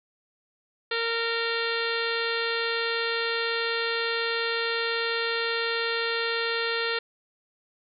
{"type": "harmonic tone with a mistuned harmonic", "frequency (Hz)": 461.4, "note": "A#4", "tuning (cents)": -18, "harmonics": [1, 2, 3, 4, 5, 6, 7, 8, 9, 10], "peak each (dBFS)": [-30, -39, -32, -32, -37, -35, -39, -36, -35, -44], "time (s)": [0.91, 6.99], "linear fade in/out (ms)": 5, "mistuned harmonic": 8, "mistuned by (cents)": -47, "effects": []}